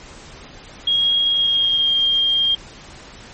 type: tone with pitch glide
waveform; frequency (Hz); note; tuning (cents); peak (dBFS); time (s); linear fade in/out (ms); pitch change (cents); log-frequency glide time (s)
sine; 3279 to 3212; G#7 to G7; -23 to +41; -14; 0.87-2.55; 5; -36; 1.29-1.95
effects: pink hiss -40 dBFS RMS until 3.33 s + MP3 32 kbps